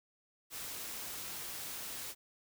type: noise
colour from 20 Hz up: white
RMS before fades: -43 dBFS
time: 0.5-2.15 s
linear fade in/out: 50 ms
effects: none